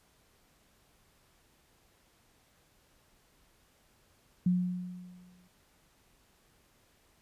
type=tone with exponential decay; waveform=sine; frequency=180 Hz; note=F#3; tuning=47 cents flat; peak=-22 dBFS; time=4.46-5.48 s; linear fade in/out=5 ms; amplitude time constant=220 ms; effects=pink hiss -67 dBFS RMS until 7.21 s + resampled to 32000 Hz